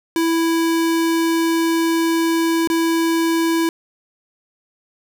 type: tone with dropouts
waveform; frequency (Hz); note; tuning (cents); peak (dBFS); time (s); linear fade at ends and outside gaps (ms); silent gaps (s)
square; 330; E4; +2; -16; 0.16-3.69; 1; 2.674-2.7
effects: none